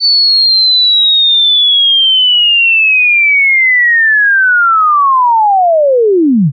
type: linear sweep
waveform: sine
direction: down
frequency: 4521 to 122.2 Hz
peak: -5 dBFS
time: 0-6.52 s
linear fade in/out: 50 ms
effects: none

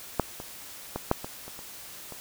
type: clicks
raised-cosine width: 1 ms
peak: -8 / -24 / -16 / -7 / -21 / -28 / -29 / -26 dBFS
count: 8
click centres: 0.197 / 0.401 / 0.96 / 1.114 / 1.245 / 1.48 / 1.591 / 2.123 s
effects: white hiss -44 dBFS RMS until 2.2 s

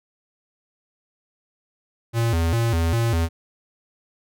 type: tone with vibrato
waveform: square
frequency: 98 Hz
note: G2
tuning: in tune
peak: -19 dBFS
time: 2.13-3.29 s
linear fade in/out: 50 ms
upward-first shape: square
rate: 2.5 Hz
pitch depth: 290 cents each way
effects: none

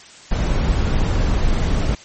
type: noise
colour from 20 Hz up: brown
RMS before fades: -17 dBFS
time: 0.31-1.95 s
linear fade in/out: 5 ms
effects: white hiss -42 dBFS RMS until 2.04 s + MP3 32 kbps

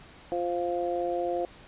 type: harmonic tone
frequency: 174.61 Hz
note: F3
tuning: in tune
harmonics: 2 / 3 / 4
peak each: -31 / -31 / -31 dBFS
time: 0.32-1.45 s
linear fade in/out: 0 ms
effects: pink hiss -51 dBFS RMS until 1.67 s + resampled to 8000 Hz

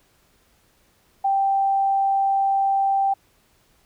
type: tone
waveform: sine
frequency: 784 Hz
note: G5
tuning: in tune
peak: -17 dBFS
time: 1.24-3.14 s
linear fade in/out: 10 ms
effects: pink hiss -61 dBFS RMS until 3.85 s

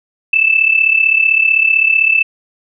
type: tone with amplitude modulation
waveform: sine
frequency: 2637 Hz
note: E7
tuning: in tune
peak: -5 dBFS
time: 0.33-2.23 s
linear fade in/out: 5 ms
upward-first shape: sine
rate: 35.7 Hz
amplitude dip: 75%
effects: none

